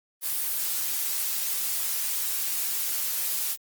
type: noise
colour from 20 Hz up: blue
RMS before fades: -28 dBFS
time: 0.21-3.57 s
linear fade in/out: 50 ms
effects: Opus 24 kbps